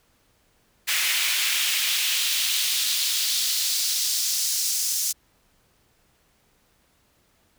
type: noise with high-pass filter sweep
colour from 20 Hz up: pink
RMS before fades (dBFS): -24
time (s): 0.87-5.13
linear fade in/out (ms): 20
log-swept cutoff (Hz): 2200 to 6200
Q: 1.7
effects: pink hiss -64 dBFS RMS until 7.58 s